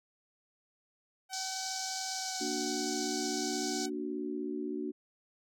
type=tone with pitch glide; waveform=sawtooth; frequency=760 to 751.7 Hz; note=F#5 to F#5; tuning=+46 to +27 cents; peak=-36 dBFS; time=1.29-3.9 s; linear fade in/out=50 ms; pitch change=-19 cents; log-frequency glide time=2.15-2.39 s
type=band-pass noise; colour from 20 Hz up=pink; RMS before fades=-39 dBFS; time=1.33-3.86 s; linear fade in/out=2 ms; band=4200 to 7300 Hz; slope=48 dB/octave
type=chord; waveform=sine; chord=Bb augmented; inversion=none; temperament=equal; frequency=233.1 / 293.7 / 370 Hz; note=Bb3 / D4 / F#4; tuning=0 / 0 / 0 cents; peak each=-40 / -37 / -38 dBFS; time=2.4-4.92 s; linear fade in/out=20 ms
effects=none